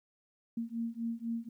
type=beating tone pair; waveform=sine; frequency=228.9 / 232.9 Hz; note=A#3 / A#3; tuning=-31 / -1 cents; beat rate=4 Hz; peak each=-37 / -37 dBFS; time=0.57-1.49 s; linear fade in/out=5 ms; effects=12-bit